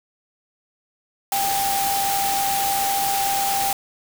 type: tone in noise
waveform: sine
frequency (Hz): 791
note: G5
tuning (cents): +15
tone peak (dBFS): -21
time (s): 1.32-3.73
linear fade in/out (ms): 2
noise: white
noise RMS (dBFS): -25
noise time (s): 1.32-3.73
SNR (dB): +1
effects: none